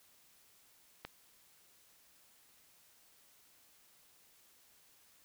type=click; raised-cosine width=0.3 ms; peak=-26 dBFS; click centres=1.05 s; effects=white hiss -66 dBFS RMS until 5.24 s